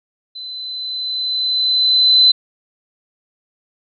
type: tone with level ramp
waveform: sine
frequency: 4032 Hz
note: B7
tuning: 35 cents sharp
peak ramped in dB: -28 to -6 dBFS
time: 0.35-2.32 s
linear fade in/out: 10 ms
effects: none